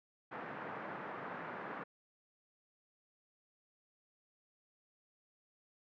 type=band-pass noise; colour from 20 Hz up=white; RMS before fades=-45 dBFS; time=0.31-1.84 s; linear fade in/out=10 ms; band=140 to 1600 Hz; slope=24 dB/octave; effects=none